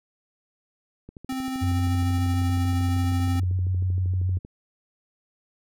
click train, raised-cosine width 3 ms, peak -28 dBFS, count 44, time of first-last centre 1.09-4.449 s, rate 12.8 Hz
square tone with tremolo, 261.6 Hz, C4, in tune, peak -27 dBFS, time 1.29-3.4 s, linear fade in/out 5 ms, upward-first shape sine, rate 13 Hz, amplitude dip 25%
sine tone with vibrato, 91.7 Hz, F#2, 15 cents flat, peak -21 dBFS, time 1.61-4.39 s, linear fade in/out 20 ms, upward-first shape sine, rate 6.8 Hz, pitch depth 25 cents each way
effects none

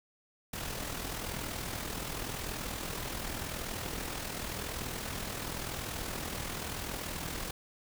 pink noise with amplitude modulation, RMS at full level -36 dBFS, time 0.53-7.51 s, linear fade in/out 5 ms, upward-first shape sine, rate 40.9 Hz, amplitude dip 50%, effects none

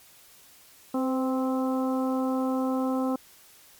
harmonic tone with a mistuned harmonic, 261.6 Hz, C4, in tune, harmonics 1 / 2 / 3 / 4 / 5, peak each -25 / -31 / -35 / -37 / -39 dBFS, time 0.94-3.16 s, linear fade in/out 5 ms, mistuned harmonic 2, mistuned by -23 cents, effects white hiss -54 dBFS RMS until 3.79 s + MP3 96 kbps

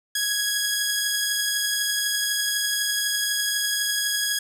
10% pulse beating tone pair, 1661.2 / 1673.2 Hz, G#6 / G#6, 0 / +12 cents, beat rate 12 Hz, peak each -14 / -23 dBFS, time 0.15-4.39 s, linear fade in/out 5 ms, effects none

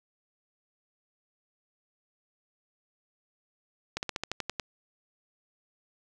slowing click train, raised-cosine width 0.2 ms, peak -14 dBFS, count 9, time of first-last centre 3.97-4.598 s, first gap 59 ms, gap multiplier 1.08, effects none

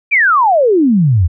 sine exponential sweep, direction down, 2456 to 78.2 Hz, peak -7 dBFS, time 0.11-1.28 s, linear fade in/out 20 ms, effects none

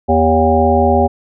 harmonic tone with a mistuned harmonic, 80.3 Hz, E2, 45 cents flat, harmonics 1 / 3 / 5 / 7 / 9 / 10, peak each -16 / -16 / -16 / -16 / -16 / -16 dBFS, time 0.08-1.08 s, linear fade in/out 20 ms, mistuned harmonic 5, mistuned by -25 cents, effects none

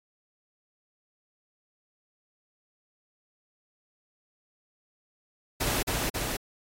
pink noise with echo, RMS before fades -28 dBFS, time 5.6-5.83 s, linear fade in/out 10 ms, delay 270 ms, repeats 2, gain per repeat -2 dB, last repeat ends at 6.37 s, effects AAC 48 kbps

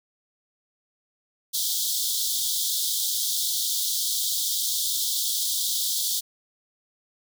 pink high-pass noise, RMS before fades -26 dBFS, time 1.53-6.21 s, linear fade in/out 20 ms, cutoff 3300 Hz, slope 96 dB/octave, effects none

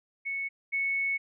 sine tone pair in turn, 2209 / 2209 Hz, C#7 / C#7, -7 / -7 cents, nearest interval unison, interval 0 cents, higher neither, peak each -30 / -26 dBFS, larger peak second, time 0.25-0.49 / 0.72-1.18 s, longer second, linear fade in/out 20 ms, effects none

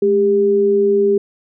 sine tone pair together, 211.7 / 399.9 Hz, G#3 / G4, +33 / +35 cents, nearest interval major seventh, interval 1102 cents, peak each -21 / -11 dBFS, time 0.02-1.18 s, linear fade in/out 5 ms, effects none

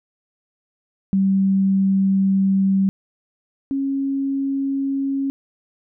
sine tone pair in turn, 193.5 / 273.7 Hz, G3 / C#4, -22 / -22 cents, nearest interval tritone, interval 600 cents, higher second, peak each -14 / -19 dBFS, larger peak first, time 1.13-2.89 / 3.71-5.3 s, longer first, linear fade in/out 0 ms, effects none

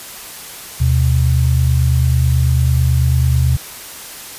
sine tone pair together, 77 / 126.1 Hz, D#2 / B2, -17 / +36 cents, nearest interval major sixth, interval 853 cents, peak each -13 dBFS, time 0.8-3.57 s, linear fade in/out 10 ms, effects white hiss -32 dBFS RMS until 4.38 s + resampled to 32000 Hz

